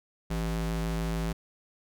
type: ring-modulated tone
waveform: square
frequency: 110 Hz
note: A2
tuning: in tune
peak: -26 dBFS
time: 0.3-1.33 s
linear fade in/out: 10 ms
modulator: 56.8 Hz
effects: none